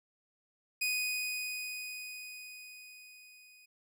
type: tone with level ramp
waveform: sawtooth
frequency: 2489 Hz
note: D#7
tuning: in tune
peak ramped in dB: -26 to -54 dBFS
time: 0.81-3.66 s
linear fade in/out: 10 ms
effects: none